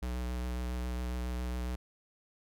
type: tone with vibrato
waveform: square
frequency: 61.5 Hz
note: B1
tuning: 7 cents flat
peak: -34 dBFS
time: 0.02-1.76 s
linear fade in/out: 10 ms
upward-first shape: sine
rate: 7.3 Hz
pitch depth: 18 cents each way
effects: none